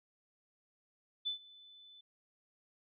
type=tone with ADSR envelope; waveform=sine; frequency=3506 Hz; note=A7; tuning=7 cents flat; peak=-32 dBFS; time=1.25-2.01 s; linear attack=21 ms; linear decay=110 ms; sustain=-23 dB; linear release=6 ms; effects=none